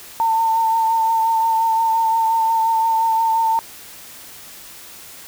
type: tone with vibrato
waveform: sine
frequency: 901 Hz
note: A5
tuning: 41 cents sharp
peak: -14 dBFS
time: 0.2-3.59 s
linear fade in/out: 0 ms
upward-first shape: sine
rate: 5.7 Hz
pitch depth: 21 cents each way
effects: white hiss -39 dBFS RMS until 5.27 s